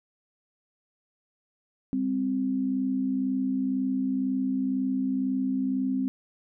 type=tone pair together; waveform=sine; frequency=200 / 262 Hz; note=G3 / C4; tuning=+35 / +2 cents; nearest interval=perfect fourth; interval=467 cents; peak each=-31 / -25 dBFS; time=1.93-6.08 s; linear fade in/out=0 ms; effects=none